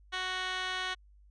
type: tone with band-pass filter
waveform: 15% pulse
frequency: 370.5 Hz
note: F#4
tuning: 2 cents sharp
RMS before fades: -35 dBFS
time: 0.12-0.95 s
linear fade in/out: 20 ms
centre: 2500 Hz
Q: 2.7
effects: added 50 Hz sine -56 dBFS peak until 1.3 s + resampled to 22050 Hz